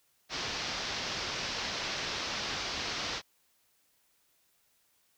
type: low-pass noise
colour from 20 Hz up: white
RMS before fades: -36 dBFS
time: 0.29-3.22 s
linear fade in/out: 50 ms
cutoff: 5700 Hz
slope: 48 dB/octave
effects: white hiss -71 dBFS RMS until 5.17 s